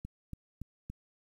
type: click train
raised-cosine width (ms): 5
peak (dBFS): -28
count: 4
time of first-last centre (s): 0.05-0.9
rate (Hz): 3.53
effects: 10-bit